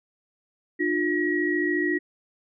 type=tone cluster; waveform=sine; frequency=301.8 / 355.9 / 1909 Hz; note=D4 / F4 / A#6; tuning=+47 / +33 / +41 cents; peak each=-26 dBFS; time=0.79-1.99 s; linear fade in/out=20 ms; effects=none